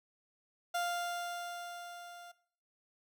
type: tone with level ramp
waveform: 30% pulse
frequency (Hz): 698.5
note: F5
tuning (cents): 0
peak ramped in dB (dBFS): -29 to -47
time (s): 0.74-2.32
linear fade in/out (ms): 10
effects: noise-tail reverb RT60 0.6 s tail -19 dB re dry